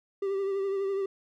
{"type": "tone with vibrato", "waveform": "triangle", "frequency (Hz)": 392, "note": "G4", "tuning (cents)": 0, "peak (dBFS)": -25, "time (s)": [0.22, 1.06], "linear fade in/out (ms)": 5, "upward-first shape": "triangle", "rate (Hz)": 12, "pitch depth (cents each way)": 39, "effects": []}